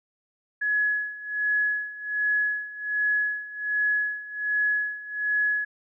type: tone with tremolo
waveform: sine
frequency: 1690 Hz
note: G#6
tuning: 30 cents sharp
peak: -20 dBFS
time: 0.61-5.65 s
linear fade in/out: 10 ms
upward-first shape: sine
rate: 1.3 Hz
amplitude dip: 85%
effects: none